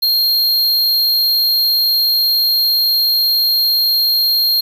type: tone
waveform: square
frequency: 4219 Hz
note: C8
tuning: 14 cents sharp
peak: -12 dBFS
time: 0.02-4.61 s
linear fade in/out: 10 ms
effects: 7-bit